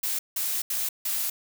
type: noise bursts at uneven times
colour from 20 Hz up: blue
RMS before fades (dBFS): -28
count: 4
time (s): 0.03-0.19 / 0.36-0.62 / 0.7-0.89 / 1.05-1.3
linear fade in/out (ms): 5
effects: none